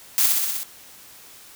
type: noise with echo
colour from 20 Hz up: blue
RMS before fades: -18 dBFS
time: 0.18-0.26 s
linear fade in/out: 0 ms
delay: 62 ms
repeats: 6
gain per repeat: -2 dB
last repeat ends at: 0.632 s
effects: white hiss -46 dBFS RMS until 1.55 s